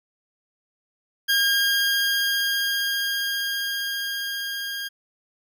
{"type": "tone with level ramp", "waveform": "20% pulse", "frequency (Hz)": 1617, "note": "G#6", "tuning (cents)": -47, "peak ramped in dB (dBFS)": [-13, -24], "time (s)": [1.28, 4.89], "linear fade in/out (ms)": 20, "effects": []}